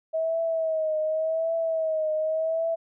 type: tone with vibrato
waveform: sine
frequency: 640 Hz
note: D#5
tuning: 49 cents sharp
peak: -23 dBFS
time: 0.13-2.76 s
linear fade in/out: 20 ms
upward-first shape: triangle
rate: 0.88 Hz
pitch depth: 60 cents each way
effects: none